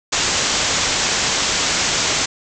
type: low-pass noise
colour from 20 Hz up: white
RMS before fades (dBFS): -19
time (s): 0.12-2.26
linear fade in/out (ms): 10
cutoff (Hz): 7600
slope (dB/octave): 96
effects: none